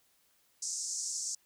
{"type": "band-pass noise", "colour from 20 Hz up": "white", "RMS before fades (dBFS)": -37, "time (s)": [0.62, 1.35], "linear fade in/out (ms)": 5, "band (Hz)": [5400, 7900], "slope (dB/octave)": 48, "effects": ["white hiss -70 dBFS RMS until 1.45 s"]}